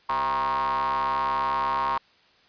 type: ring-modulated tone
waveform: square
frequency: 69.8 Hz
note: C#2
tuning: 13 cents sharp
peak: -21 dBFS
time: 0.09-1.98 s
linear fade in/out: 5 ms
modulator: 1010 Hz
effects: white hiss -59 dBFS RMS until 2.48 s + resampled to 11025 Hz